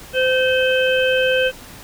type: harmonic tone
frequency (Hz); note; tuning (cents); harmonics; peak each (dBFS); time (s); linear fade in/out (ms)
516; C5; -24; 1 / 3 / 5 / 6; -16 / -21 / -23 / -24; 0.13-1.52; 50
effects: pink hiss -39 dBFS RMS until 1.83 s